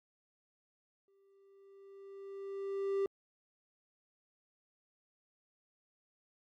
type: tone with exponential growth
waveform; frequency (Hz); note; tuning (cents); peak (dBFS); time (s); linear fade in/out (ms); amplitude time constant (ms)
triangle; 393.4; G4; +6; -27; 1.08-3.06; 1; 430
effects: Opus 48 kbps